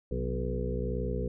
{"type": "harmonic tone with a mistuned harmonic", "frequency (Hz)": 61.74, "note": "B1", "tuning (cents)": 0, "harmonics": [1, 2, 3, 4, 6, 7, 8], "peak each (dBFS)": [-33, -37, -38, -40, -41, -37, -38], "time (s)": [0.11, 1.28], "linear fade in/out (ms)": 5, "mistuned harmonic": 2, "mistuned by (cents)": 80, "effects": []}